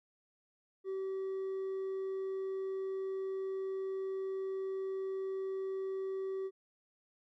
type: tone with hard clipping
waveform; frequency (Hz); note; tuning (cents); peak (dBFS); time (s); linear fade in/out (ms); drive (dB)
sine; 383.7; G4; -37; -36; 0.84-6.51; 50; 2
effects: none